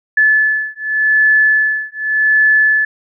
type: beating tone pair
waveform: sine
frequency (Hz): 1730 / 1730.86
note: A6 / A6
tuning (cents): -30 / -29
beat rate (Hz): 0.86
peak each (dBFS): -13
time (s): 0.17-2.85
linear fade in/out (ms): 5
effects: none